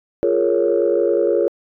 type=chord; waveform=sine; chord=Bb minor seventh; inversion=second; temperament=equal; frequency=349.2 / 415.3 / 466.2 / 554.4 Hz; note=F4 / Ab4 / Bb4 / Db5; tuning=0 / 0 / 0 / 0 cents; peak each=-19 dBFS; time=0.23-1.48 s; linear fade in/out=0 ms; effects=tanh soft clip ceiling -6 dBFS